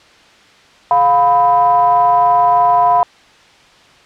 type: ring-modulated tone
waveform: triangle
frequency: 143.6 Hz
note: D3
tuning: 39 cents flat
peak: -3 dBFS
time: 0.91-3.03 s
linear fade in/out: 0 ms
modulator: 850 Hz
effects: white hiss -45 dBFS RMS until 4.05 s + low-pass 4000 Hz 12 dB/octave